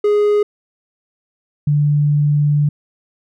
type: tone pair in turn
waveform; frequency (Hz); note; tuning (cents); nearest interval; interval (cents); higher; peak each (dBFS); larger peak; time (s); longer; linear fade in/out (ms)
triangle / sine; 415.3 / 146.92; G#4 / D3; 0 / +1; octave + tritone; 1799; first; -9 / -11; first; 0.04-0.43 / 1.67-2.69; second; 5
effects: none